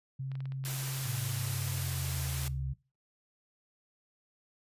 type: tone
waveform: sine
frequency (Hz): 133.7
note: C3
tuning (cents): +38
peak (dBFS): -34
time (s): 0.19-2.74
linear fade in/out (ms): 10
type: clicks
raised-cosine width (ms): 0.3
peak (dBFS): -35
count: 9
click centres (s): 0.317 / 0.354 / 0.405 / 0.456 / 0.521 / 0.64 / 0.687 / 1.18 / 1.267
type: noise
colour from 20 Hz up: white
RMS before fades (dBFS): -39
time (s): 0.65-2.48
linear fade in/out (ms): 0
type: linear sweep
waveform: sine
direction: down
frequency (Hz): 113.8 to 65.41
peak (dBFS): -36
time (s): 1.05-2.73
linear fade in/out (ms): 10
effects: noise-tail reverb RT60 0.3 s tail -20 dB re dry + resampled to 32000 Hz